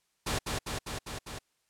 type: noise with echo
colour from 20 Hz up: pink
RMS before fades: -31 dBFS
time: 0.26-0.39 s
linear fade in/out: 10 ms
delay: 200 ms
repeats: 5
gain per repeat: -2 dB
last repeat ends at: 1.39 s
effects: white hiss -75 dBFS RMS until 1.69 s + low-pass 10000 Hz 12 dB/octave